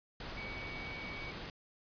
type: tone in noise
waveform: sine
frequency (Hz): 2257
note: C#7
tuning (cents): +31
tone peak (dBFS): -44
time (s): 0.37-1.31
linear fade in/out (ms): 2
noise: pink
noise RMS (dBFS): -44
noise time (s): 0.2-1.5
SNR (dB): -3
effects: resampled to 11025 Hz